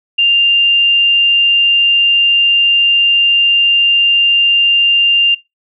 sine tone, 2794 Hz, F7, in tune, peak -7 dBFS, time 0.18-5.35 s, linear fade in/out 10 ms, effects noise-tail reverb RT60 0.2 s tail -21 dB re dry

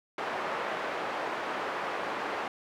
pink band-pass noise, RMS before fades -34 dBFS, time 0.18-2.48 s, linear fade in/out 2 ms, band 520 to 1700 Hz, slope 12 dB/octave, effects none

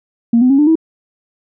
sine tone with pitch steps, 233.1 / 252.7 / 274 / 297.1 / 322.1 Hz, A#3 / B3 / C#4 / D4 / E4, 0 / +40 / -20 / +20 / -40 cents, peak -6 dBFS, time 0.33-0.755 s, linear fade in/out 5 ms, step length 85 ms, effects tanh soft clip ceiling -2 dBFS

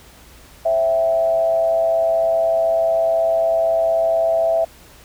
sine tone with frequency modulation, 659.3 Hz, E5, in tune, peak -14 dBFS, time 0.65-4.65 s, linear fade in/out 10 ms, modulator 116 Hz, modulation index 0.45, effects added 60 Hz sine -49 dBFS peak until 5.04 s + pink hiss -46 dBFS RMS until 5.04 s

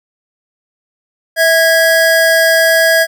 square tone pair together, 653 / 1650.2 Hz, E5 / G#6, -17 / -12 cents, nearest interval octave + major third, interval 1605 cents, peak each -11 dBFS, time 1.36-3.07 s, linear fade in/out 50 ms, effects none

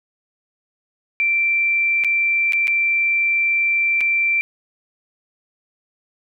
sine tone with dropouts, 2349 Hz, D7, in tune, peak -15 dBFS, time 1.2-4.41 s, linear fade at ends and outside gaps 0 ms, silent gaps 2.038-2.046 / 2.523-2.533 / 2.672-2.679 / 4.007-4.011 s, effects none

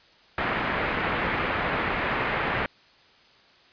white low-pass noise, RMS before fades -27 dBFS, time 0.38-2.66 s, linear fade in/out 2 ms, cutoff 2200 Hz, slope 24 dB/octave, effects white hiss -56 dBFS RMS until 3.72 s + resampled to 11025 Hz

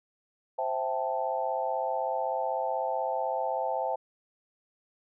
sine chord, A minor seventh, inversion first, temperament equal, 523.3 / 659.3 / 784 / 880 Hz, C5 / E5 / G5 / A5, 0 / 0 / 0 / 0 cents, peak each -33 dBFS, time 0.58-3.96 s, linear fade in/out 10 ms, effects none

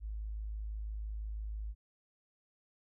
sine tone, 53 Hz, G#1, 36 cents sharp, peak -37 dBFS, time 0-1.75 s, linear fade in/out 50 ms, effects none

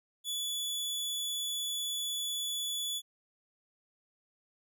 sawtooth tone, 3434 Hz, A7, 43 cents flat, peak -30 dBFS, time 0.24-3.02 s, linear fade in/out 50 ms, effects none

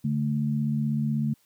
sine tone pair together, 143.9 / 220.1 Hz, D3 / A3, -35 / +1 cents, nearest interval perfect fifth, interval 736 cents, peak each -26 dBFS, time 0.04-1.34 s, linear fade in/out 10 ms, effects white hiss -65 dBFS RMS until 1.45 s

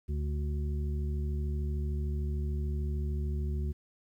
harmonic tone, 73.4 Hz, D2, in tune, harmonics 1 / 2 / 3 / 5, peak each -30 / -39 / -43 / -45 dBFS, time 0.08-3.73 s, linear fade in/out 20 ms, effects 11-bit

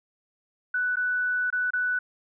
sine tone with dropouts, 1487 Hz, F#6, 8 cents sharp, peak -23 dBFS, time 0.74-1.99 s, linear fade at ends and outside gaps 5 ms, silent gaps 0.958-0.968 / 1.503-1.526 / 1.706-1.734 s, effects none

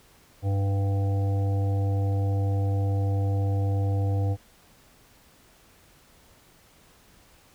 harmonic tone with a mistuned harmonic, 99 Hz, G2, 18 cents sharp, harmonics 1 / 3 / 5 / 7 / 8, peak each -22 / -36 / -36 / -41 / -42 dBFS, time 0.42-4.37 s, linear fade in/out 50 ms, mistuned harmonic 8, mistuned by -16 cents, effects pink hiss -57 dBFS RMS until 7.54 s

